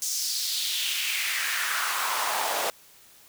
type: noise with high-pass filter sweep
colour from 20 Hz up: pink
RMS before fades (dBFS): -28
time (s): 0.02-2.7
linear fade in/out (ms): 0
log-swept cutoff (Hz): 6300 to 610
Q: 2.7
effects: white hiss -54 dBFS RMS until 3.28 s